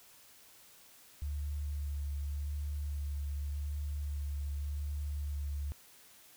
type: tone with vibrato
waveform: sine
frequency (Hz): 72.4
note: D2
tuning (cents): -24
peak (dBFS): -34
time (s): 1.22-5.72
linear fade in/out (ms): 0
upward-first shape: sine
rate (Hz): 0.86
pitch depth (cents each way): 17
effects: white hiss -59 dBFS RMS until 6.36 s